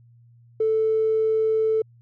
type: tone with tanh clipping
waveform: triangle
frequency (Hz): 440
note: A4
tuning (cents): 0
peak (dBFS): -18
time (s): 0.6-1.82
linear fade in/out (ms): 5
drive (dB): 4
effects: added 118 Hz sine -50 dBFS peak until 2.01 s